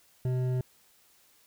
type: tone with hard clipping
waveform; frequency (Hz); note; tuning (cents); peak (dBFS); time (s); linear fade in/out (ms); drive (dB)
triangle; 127.1; C3; -50; -28; 0.25-0.61; 2; 13
effects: white hiss -63 dBFS RMS until 1.46 s